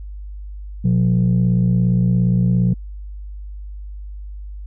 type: tone pair together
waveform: sine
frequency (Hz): 122.87 / 180.2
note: B2 / F#3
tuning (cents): -8 / -45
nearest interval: perfect fifth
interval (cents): 663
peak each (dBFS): -14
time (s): 0.84-2.74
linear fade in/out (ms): 10
effects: tanh soft clip ceiling -9 dBFS + added 50 Hz sine -29 dBFS peak until 4.66 s